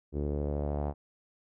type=tone with low-pass filter sweep; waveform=sawtooth; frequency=72.8 Hz; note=D2; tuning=15 cents flat; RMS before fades=-32 dBFS; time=0.12-0.94 s; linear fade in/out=50 ms; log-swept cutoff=380 to 780 Hz; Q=2.7; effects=none